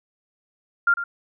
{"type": "tone with echo", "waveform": "sine", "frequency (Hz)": 1396.9, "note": "F6", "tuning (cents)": 0, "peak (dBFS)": -14, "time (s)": [0.87, 0.94], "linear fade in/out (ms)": 5, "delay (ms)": 100, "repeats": 1, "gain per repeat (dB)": -11, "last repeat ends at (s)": 1.04, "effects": []}